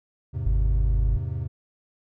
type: chord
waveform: triangle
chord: E augmented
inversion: none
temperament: equal with one note detuned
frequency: 82.41 / 103.53 / 130.81 Hz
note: E2 / G#2 / B#2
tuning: 0 / -5 / 0 cents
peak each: -29 dBFS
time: 0.33-1.48 s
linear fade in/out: 20 ms
type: tone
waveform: sine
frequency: 50.2 Hz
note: G1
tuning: 42 cents sharp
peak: -19 dBFS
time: 0.46-1.17 s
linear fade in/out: 5 ms
effects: none